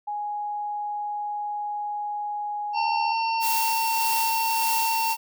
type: tone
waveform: sine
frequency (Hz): 830.6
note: G#5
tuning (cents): 0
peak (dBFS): -27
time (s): 0.07-3.13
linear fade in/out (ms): 10
type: harmonic tone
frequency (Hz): 906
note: A#5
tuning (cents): -50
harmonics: 1 / 3 / 5 / 6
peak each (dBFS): -23 / -31 / -37 / -38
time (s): 2.73-5.17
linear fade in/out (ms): 50
type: noise with tremolo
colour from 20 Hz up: blue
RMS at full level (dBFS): -27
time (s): 3.4-5.17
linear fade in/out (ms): 50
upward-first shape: sine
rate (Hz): 1.7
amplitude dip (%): 40
effects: none